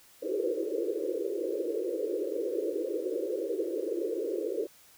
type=band-pass noise; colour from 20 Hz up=white; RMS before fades=-32 dBFS; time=0.22-4.67 s; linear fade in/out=5 ms; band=320 to 530 Hz; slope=96 dB/octave; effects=white hiss -58 dBFS RMS until 4.97 s